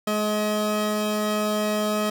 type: tone pair together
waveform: 30% pulse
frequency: 211.6 / 634 Hz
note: G#3 / D#5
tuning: +33 / +32 cents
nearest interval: octave + perfect fifth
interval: 1899 cents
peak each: -22 / -23 dBFS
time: 0.07-2.1 s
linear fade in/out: 5 ms
effects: none